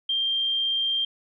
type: tone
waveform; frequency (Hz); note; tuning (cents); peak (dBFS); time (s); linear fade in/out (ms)
sine; 3179; G7; +24; -22; 0.09-1.05; 5
effects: none